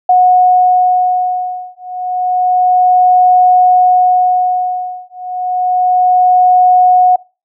sine beating tone pair, 730 / 730.3 Hz, F#5 / F#5, -24 / -23 cents, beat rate 0.3 Hz, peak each -10 dBFS, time 0.09-7.16 s, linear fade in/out 5 ms, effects noise-tail reverb RT60 0.3 s tail -22 dB re dry

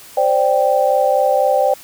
sine chord, C suspended second, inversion none, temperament equal, 523.3 / 587.3 / 784 Hz, C5 / D5 / G5, 0 / 0 / 0 cents, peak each -16 dBFS, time 0.17-1.74 s, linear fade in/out 5 ms, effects white hiss -40 dBFS RMS until 1.83 s

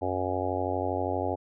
harmonic tone, 92.5 Hz, F#2, in tune, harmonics 1 / 3 / 4 / 5 / 6 / 7 / 8 / 9, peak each -35 / -35 / -35 / -35 / -35 / -35 / -35 / -35 dBFS, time 0.01-1.36 s, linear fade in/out 20 ms, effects none

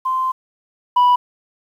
sine tone pair in turn, 1039 / 984 Hz, C6 / B5, -12 / -7 cents, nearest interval minor second, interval 95 cents, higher first, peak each -16 / -7 dBFS, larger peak second, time 0.05-0.32 / 0.96-1.16 s, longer first, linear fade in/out 10 ms, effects tanh soft clip ceiling -9 dBFS + 8-bit

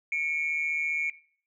sine tone pair together, 2210 / 2365 Hz, C#7 / D7, -6 / +12 cents, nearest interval minor second, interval 118 cents, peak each -27 / -28 dBFS, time 0.12-1.1 s, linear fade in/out 2 ms, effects noise-tail reverb RT60 0.5 s tail -20 dB re dry + tanh soft clip ceiling -20 dBFS

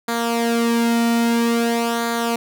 sawtooth tone with flanger, 233.1 Hz, A#3, in tune, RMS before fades -19 dBFS, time 0.08-2.36 s, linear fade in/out 5 ms, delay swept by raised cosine 0.36 to 1.86 ms, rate 0.5 Hz, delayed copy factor -0.65, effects none

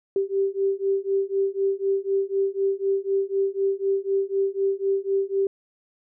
sine beating tone pair, 389.4 / 393.4 Hz, G4 / G4, -12 / +6 cents, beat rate 4 Hz, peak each -24 dBFS, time 0.16-5.47 s, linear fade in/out 2 ms, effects none

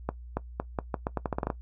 accelerating click train, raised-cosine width 1 ms, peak -14 dBFS, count 13, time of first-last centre 0.09-1.502 s, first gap 280 ms, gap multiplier 0.82, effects noise-tail reverb RT60 0.1 s tail -18 dB re dry + added 60 Hz sine -41 dBFS peak until 1.61 s

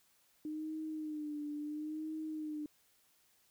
sine tone with vibrato, 304.3 Hz, D#4, 38 cents flat, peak -38 dBFS, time 0.45-2.66 s, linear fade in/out 2 ms, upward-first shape sine, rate 0.73 Hz, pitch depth 54 cents each way, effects white hiss -71 dBFS RMS until 3.5 s

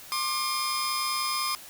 sawtooth tone cluster, 1066 / 1196 / 5060 Hz, C6 / D6 / D#8, +32 / +31 / +28 cents, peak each -28 dBFS, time 0.12-1.55 s, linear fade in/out 0 ms, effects white hiss -46 dBFS RMS until 1.69 s

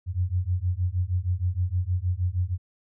sine beating tone pair, 87.31 / 93.71 Hz, F2 / F#2, 0 / +23 cents, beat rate 6.4 Hz, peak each -26 dBFS, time 0.06-2.58 s, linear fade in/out 50 ms, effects none

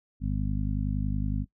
harmonic tone, 50.8 Hz, G#1, 38 cents flat, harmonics 1 / 2 / 3 / 4 / 5, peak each -29 / -32 / -34 / -35 / -36 dBFS, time 0.2-1.46 s, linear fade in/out 50 ms, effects noise-tail reverb RT60 0.1 s tail -20 dB re dry

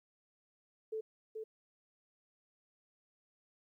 sine tone with echo, 438.4 Hz, A4, 6 cents flat, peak -36 dBFS, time 0.92-1.01 s, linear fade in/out 10 ms, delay 430 ms, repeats 1, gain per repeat -4 dB, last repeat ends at 1.44 s, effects 13-bit

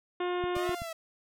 harmonic tone, 356.9 Hz, F4, 38 cents sharp, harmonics 1 / 2 / 3 / 4 / 5 / 6 / 7 / 8 / 9 / 10, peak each -30 / -37 / -38 / -43 / -46 / -47 / -51 / -48 / -53 / -50 dBFS, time 0.2-0.75 s, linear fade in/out 5 ms
click train, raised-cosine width 5 ms, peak -28 dBFS, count 4, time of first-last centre 0.44-0.819 s, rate 7.91 Hz
sawtooth linear two-way sweep, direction up then down, 589 to 702 to 645 Hz, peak -33 dBFS, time 0.55-0.93 s, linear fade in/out 5 ms, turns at 0.76 s
effects none

